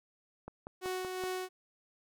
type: click train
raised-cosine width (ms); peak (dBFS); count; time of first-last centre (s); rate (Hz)
1; -29; 5; 0.48-1.238; 5.28
type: tone with tremolo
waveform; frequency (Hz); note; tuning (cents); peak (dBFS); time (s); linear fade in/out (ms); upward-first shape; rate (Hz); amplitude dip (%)
sawtooth; 370; F#4; 0; -30; 0.81-1.49; 50; sine; 2.6; 35
effects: none